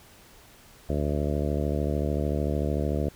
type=harmonic tone; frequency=73.42 Hz; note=D2; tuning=in tune; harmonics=1 / 2 / 3 / 4 / 5 / 6 / 7 / 8 / 9; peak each=-28 / -31 / -33 / -34 / -35 / -36 / -36 / -37 / -38 dBFS; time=0.89-3.09 s; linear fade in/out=5 ms; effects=pink hiss -53 dBFS RMS until 3.15 s